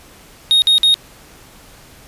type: tone bursts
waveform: triangle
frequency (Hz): 3729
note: A#7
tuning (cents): 0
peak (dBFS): -7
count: 3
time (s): 0.51-0.942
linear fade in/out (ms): 0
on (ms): 110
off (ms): 51
effects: pink hiss -43 dBFS RMS until 2.07 s + resampled to 32000 Hz